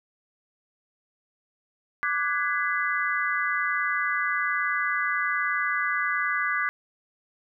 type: chord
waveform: sine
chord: G# half-diminished seventh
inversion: second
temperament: equal with one note detuned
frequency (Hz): 1174.7 / 1480 / 1661.2 / 2011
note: D6 / F#6 / G#6 / B6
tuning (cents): 0 / 0 / 0 / +31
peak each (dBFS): -29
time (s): 2.03-6.69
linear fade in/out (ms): 0
effects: none